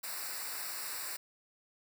white noise with comb filter, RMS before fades -40 dBFS, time 0.03-1.17 s, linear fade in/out 10 ms, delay 0.31 ms, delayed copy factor -0.9, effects none

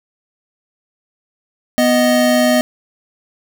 square tone pair together, 247 / 622.3 Hz, B3 / D#5, 0 / 0 cents, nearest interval octave + major third, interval 1600 cents, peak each -14 dBFS, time 1.78-2.61 s, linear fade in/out 0 ms, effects none

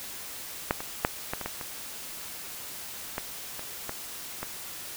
clicks, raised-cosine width 0.5 ms, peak -8 / -20 / -6 / -14 / -19 / -16 / -21 / -15 / -22 / -17 / -17 dBFS, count 11, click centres 0.709 / 0.805 / 1.049 / 1.335 / 1.413 / 1.46 / 1.612 / 3.181 / 3.594 / 3.894 / 4.43 s, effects white hiss -40 dBFS RMS until 4.96 s

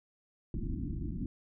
pink low-pass noise, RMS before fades -36 dBFS, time 0.54-1.26 s, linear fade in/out 2 ms, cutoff 330 Hz, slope 96 dB/octave, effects none

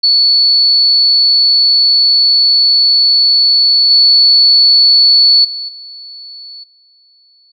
sine tone with level steps, 4435 Hz, C#8, in tune, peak -6 / -4 / -19 / -28 / -46 dBFS, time 0.03-7.52 s, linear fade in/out 10 ms, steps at 3.9 / 5.44 / 5.68 / 6.63 s, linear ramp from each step 10 ms, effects none

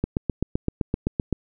click train, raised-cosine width 3 ms, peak -9 dBFS, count 11, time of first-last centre 0.04-1.327 s, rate 7.77 Hz, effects none

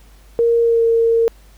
sine tone with pitch glide, 466.2 to 458.7 Hz, A#4 to A#4, 0 to -28 cents, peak -11 dBFS, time 0.39-1.28 s, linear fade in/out 0 ms, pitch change -28 cents, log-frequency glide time 0.61-0.83 s, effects added 50 Hz sine -43 dBFS peak until 1.57 s + pink hiss -52 dBFS RMS until 1.57 s

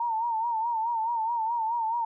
sine tone with vibrato, 915 Hz, A#5, 32 cents flat, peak -25 dBFS, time 0-2.05 s, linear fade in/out 5 ms, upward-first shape sine, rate 4.7 Hz, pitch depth 77 cents each way, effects none

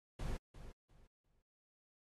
brown noise with echo, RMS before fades -40 dBFS, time 0.19-0.37 s, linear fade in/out 5 ms, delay 350 ms, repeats 3, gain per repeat -12 dB, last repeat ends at 1.42 s, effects AAC 32 kbps

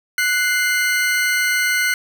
40% pulse tone pair together, 1480 / 2093 Hz, F#6 / C7, 0 / 0 cents, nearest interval tritone, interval 600 cents, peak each -18 dBFS, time 0.18-1.94 s, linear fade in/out 2 ms, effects none

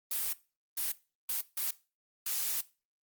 blue noise bursts at uneven times, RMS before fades -33 dBFS, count 5, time 0.11-0.33 / 0.77-0.92 / 1.29-1.41 / 1.57-1.71 / 2.26-2.61 s, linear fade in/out 5 ms, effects noise-tail reverb RT60 0.3 s tail -18 dB re dry + Opus 32 kbps

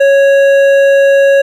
sine tone with hard clipping, 553 Hz, C#5, 4 cents flat, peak -6 dBFS, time 0-1.42 s, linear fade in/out 10 ms, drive 9 dB, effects none

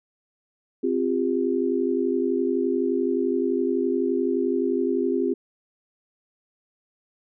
sine chord, C suspended fourth, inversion none, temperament equal with one note detuned, 261.6 / 349.2 / 400.9 Hz, C4 / F4 / G4, 0 / 0 / +39 cents, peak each -25 dBFS, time 0.83-5.34 s, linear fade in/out 10 ms, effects none

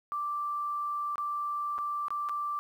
sine tone with dropouts, 1174 Hz, D6, 1 cent flat, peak -30 dBFS, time 0.12-2.59 s, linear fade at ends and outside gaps 0 ms, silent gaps 1.157-1.181 / 1.781-1.787 / 2.083-2.105 / 2.288-2.294 s, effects 10-bit

